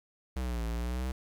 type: linear two-way sweep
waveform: square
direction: down then up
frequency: 65.3 to 56 to 65.3 Hz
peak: -32 dBFS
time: 0.36-1.12 s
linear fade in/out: 5 ms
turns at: 0.65 s
effects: 10-bit